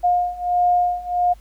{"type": "beating tone pair", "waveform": "sine", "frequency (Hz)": [711, 712.5], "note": ["F5", "F5"], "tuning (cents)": [31, 34], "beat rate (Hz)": 1.5, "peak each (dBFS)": [-20, -18], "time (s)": [0.03, 1.34], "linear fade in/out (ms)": 20, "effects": ["added 50 Hz sine -42 dBFS peak until 1.4 s", "pink hiss -56 dBFS RMS until 1.4 s"]}